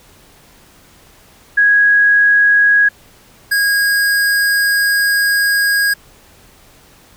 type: tone pair in turn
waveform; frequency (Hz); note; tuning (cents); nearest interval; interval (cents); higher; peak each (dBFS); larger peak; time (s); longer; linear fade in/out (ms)
sine / square; 1657 / 1638.9; G#6 / G#6; -4 / -23; unison; 19; first; -7 / -12; first; 1.57-2.89 / 3.51-5.94; second; 10
effects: pink hiss -46 dBFS RMS until 7.16 s